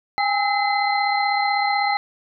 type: tone cluster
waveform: sine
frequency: 808 / 844 / 1292 / 2048 / 4132 Hz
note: G#5 / G#5 / E6 / C7 / C8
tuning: -48 / +28 / -35 / -38 / -22 cents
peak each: -20 / -28 / -29 / -24 / -29 dBFS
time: 0.18-1.97 s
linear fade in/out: 0 ms
effects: none